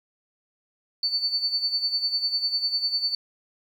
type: tone with tremolo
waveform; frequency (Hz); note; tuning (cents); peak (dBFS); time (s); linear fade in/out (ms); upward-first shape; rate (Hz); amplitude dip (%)
sine; 4500; C#8; +25; -20; 1.03-3.15; 2; sine; 10; 70
effects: 9-bit